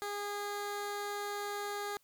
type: tone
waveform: 15% pulse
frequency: 409.2 Hz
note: G#4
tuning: 26 cents flat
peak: -30 dBFS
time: 0.02-1.97 s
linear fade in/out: 0 ms
effects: white hiss -71 dBFS RMS until 2.03 s